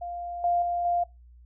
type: tone with level steps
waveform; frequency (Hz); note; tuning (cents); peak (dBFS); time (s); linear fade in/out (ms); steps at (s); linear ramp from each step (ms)
sine; 698.5; F5; 0; -32 / -21 / -25 / -22; 0.01-1.04; 10; 0.44 / 0.62 / 0.85; 2
effects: noise-tail reverb RT60 0.2 s tail -21 dB re dry + added 60 Hz sine -49 dBFS peak until 1.45 s